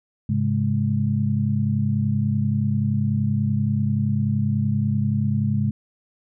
sine tone cluster, 104.9 / 135.3 / 208.4 Hz, G#2 / C#3 / G#3, +18 / -42 / +6 cents, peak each -23 dBFS, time 0.29-5.71 s, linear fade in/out 5 ms, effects none

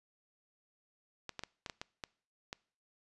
clicks, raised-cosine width 0.2 ms, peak -23 dBFS, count 8, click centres 1.293 / 1.393 / 1.436 / 1.662 / 1.698 / 1.815 / 2.038 / 2.529 s, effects noise-tail reverb RT60 0.5 s tail -24 dB re dry + resampled to 24000 Hz

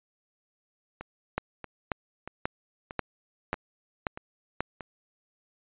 two click trains, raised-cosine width 0.5 ms, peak -23 / -12 dBFS, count 7 / 7, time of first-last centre 1.01-4.807 / 1.38-4.606 s, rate 1.58 / 1.86 Hz, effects resampled to 8000 Hz

